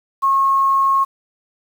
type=tone with quantisation; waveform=sine; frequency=1087 Hz; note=C#6; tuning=34 cents flat; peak=-12 dBFS; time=0.22-1.05 s; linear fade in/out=20 ms; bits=7; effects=none